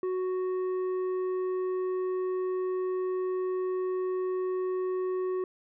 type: tone with tanh clipping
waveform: triangle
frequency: 370 Hz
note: F#4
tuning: in tune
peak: -29 dBFS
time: 0.03-5.44 s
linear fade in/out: 2 ms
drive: 11 dB
effects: none